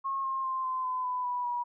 sine tone with pitch steps, 1084 / 1066.6 / 1049.5 / 1032.7 / 1016.1 / 999.8 / 983.8 / 968 Hz, C#6 / C6 / C6 / C6 / B5 / B5 / B5 / B5, -39 / +33 / +5 / -23 / +49 / +21 / -7 / -35 cents, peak -29 dBFS, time 0.04-1.64 s, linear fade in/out 20 ms, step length 200 ms, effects none

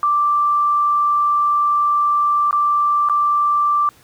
sine tone with dropouts, 1174.7 Hz, D6, in tune, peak -13 dBFS, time 0.03-3.89 s, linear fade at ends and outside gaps 1 ms, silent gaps 2.51-2.528 / 3.088-3.097 s, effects pink hiss -50 dBFS RMS until 4.03 s + high-pass 60 Hz 12 dB/octave

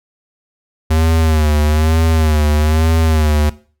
square tone with vibrato, 78 Hz, D#2, 5 cents sharp, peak -11 dBFS, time 0.9-3.5 s, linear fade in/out 10 ms, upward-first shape sine, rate 1.1 Hz, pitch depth 72 cents each way, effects noise-tail reverb RT60 0.4 s tail -18 dB re dry

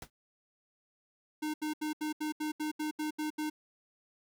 pink noise with exponential decay, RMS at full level -40 dBFS, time 0.02-0.1 s, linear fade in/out 2 ms, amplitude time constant 17 ms
square tone bursts, 305.6 Hz, D#4, 31 cents flat, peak -33 dBFS, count 11, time 1.42-3.5 s, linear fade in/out 10 ms, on 120 ms, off 76 ms
effects none

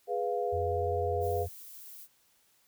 sine chord, F diminished, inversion first, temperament equal, 415.3 / 493.9 / 698.5 Hz, Ab4 / Cb5 / F5, 0 / 0 / 0 cents, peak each -33 dBFS, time 0.07-1.47 s, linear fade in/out 50 ms
sine tone, 88 Hz, F2, 14 cents sharp, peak -34 dBFS, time 0.52-1.49 s, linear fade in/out 20 ms
violet noise, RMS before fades -48 dBFS, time 1.2-2.08 s, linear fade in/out 50 ms
effects white hiss -68 dBFS RMS until 2.67 s

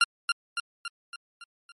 20% pulse tone with echo, 1390 Hz, F6, 9 cents flat, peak -12 dBFS, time 0.01-0.04 s, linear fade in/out 2 ms, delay 280 ms, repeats 6, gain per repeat -5 dB, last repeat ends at 1.72 s, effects MP3 48 kbps

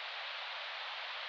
white band-pass noise, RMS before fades -43 dBFS, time 0-1.28 s, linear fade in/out 0 ms, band 570 to 4000 Hz, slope 48 dB/octave, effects none

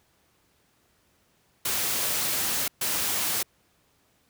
white noise bursts at uneven times, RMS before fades -27 dBFS, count 2, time 1.65-2.68 / 2.81-3.43 s, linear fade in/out 5 ms, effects pink hiss -66 dBFS RMS until 4.29 s + high-pass 60 Hz 12 dB/octave

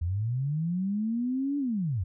sine linear two-way sweep, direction up then down, 79.8 to 290 to 79.8 Hz, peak -26 dBFS, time 0.01-2.04 s, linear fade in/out 10 ms, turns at 1.58 s, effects none

